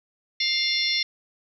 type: harmonic tone with a mistuned harmonic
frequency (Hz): 703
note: F5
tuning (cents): +11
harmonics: 3 / 4 / 5 / 6 / 7 / 8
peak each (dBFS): -27 / -35 / -27 / -27 / -37 / -28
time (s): 0.4-1.03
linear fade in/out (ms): 5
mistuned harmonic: 8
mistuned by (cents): -50
effects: none